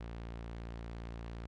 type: tone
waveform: sawtooth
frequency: 57.4 Hz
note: A#1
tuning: 26 cents flat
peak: -38 dBFS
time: 0-1.47 s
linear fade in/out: 10 ms
effects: low-pass 4000 Hz 12 dB/octave + AAC 48 kbps